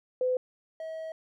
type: tone pair in turn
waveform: sine / triangle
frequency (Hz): 507 / 641.4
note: B4 / E5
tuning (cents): +45 / -48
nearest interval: major third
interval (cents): 407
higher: second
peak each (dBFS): -24 / -33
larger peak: first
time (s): 0.21-0.37 / 0.8-1.12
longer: second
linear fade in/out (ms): 2
effects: none